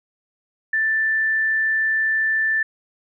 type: tone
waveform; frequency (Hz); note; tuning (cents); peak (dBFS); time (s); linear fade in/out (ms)
sine; 1767; A6; +7; -17; 0.73-2.63; 5
effects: none